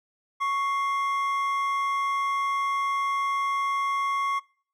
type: tone pair together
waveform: triangle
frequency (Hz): 1108.7 / 2100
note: C#6 / C7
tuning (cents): 0 / +6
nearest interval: major seventh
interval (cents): 1106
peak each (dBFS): -22 / -32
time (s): 0.4-4.4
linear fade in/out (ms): 20
effects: noise-tail reverb RT60 0.5 s tail -24 dB re dry